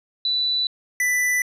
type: tone pair in turn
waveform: sine / square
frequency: 3972 / 1986 Hz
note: B7 / B6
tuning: +9 / +9 cents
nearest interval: octave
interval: 1200 cents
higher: first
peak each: -19 dBFS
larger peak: neither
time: 0.25-0.67 / 1-1.42 s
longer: neither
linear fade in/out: 2 ms
effects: resampled to 32000 Hz